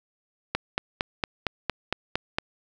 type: click train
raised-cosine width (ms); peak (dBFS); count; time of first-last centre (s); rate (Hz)
0.3; -8; 9; 0.55-2.385; 4.36
effects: none